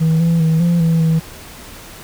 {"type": "tone with pitch steps", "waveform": "sine", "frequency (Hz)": [160.8, 167.1, 160.7, 171.7, 164.3, 161.7], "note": ["E3", "E3", "E3", "F3", "E3", "E3"], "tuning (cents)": [-43, 24, -44, -29, -5, -33], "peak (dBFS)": -8, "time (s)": [0, 1.2], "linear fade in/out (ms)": 20, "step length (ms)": 200, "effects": ["tanh soft clip ceiling -10 dBFS", "pink hiss -36 dBFS RMS until 2.03 s"]}